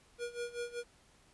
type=tone with tremolo; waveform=square; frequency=478.5 Hz; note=A#4; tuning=45 cents sharp; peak=-36 dBFS; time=0.18-0.84 s; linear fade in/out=50 ms; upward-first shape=sine; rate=5.2 Hz; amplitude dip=85%; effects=pink hiss -65 dBFS RMS until 1.33 s + resampled to 24000 Hz